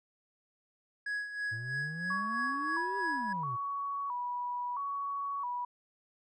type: tone with tremolo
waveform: triangle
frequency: 1670 Hz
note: G#6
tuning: 9 cents sharp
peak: -30 dBFS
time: 1.06-3.33 s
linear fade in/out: 5 ms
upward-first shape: sine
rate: 3.1 Hz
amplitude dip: 65%
type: exponential two-way sweep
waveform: triangle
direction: up then down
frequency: 110 to 401.7 to 113.7 Hz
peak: -37 dBFS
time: 1.51-3.57 s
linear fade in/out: 20 ms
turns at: 2.98 s
type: tone with vibrato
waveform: sine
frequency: 1046.5 Hz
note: C6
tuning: in tune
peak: -33 dBFS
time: 2.1-5.65 s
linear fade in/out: 5 ms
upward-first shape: square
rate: 0.75 Hz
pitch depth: 120 cents each way
effects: resampled to 22050 Hz